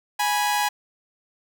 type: tone pair together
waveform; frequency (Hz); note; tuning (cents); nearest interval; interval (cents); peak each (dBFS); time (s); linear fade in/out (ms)
sawtooth; 830.6 / 980.6; G#5 / B5; 0 / -13; minor third; 287; -18 / -22; 0.19-0.69; 10
effects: none